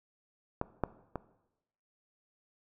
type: clicks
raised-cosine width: 1 ms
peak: -17 / -14 / -21 dBFS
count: 3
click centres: 0.614 / 0.837 / 1.157 s
effects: noise-tail reverb RT60 0.9 s tail -17 dB re dry